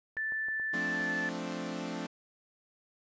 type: clicks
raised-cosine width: 1 ms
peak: -36 dBFS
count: 6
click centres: 0.168 / 0.322 / 0.485 / 0.598 / 0.892 / 1.009 s
type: tone with pitch glide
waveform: sine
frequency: 1760 to 1747.8 Hz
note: A6 to A6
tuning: 0 to -12 cents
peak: -31 dBFS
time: 0.17-1.29 s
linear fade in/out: 0 ms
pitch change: -12 cents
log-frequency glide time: 0.94-1.08 s
type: chord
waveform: sawtooth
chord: D minor seventh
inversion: first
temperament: equal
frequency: 174.61 / 220 / 261.6 / 293.7 Hz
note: F3 / A3 / C4 / D4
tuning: 0 / 0 / 0 / 0 cents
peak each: -37 dBFS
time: 0.73-2.07 s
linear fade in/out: 10 ms
effects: resampled to 16000 Hz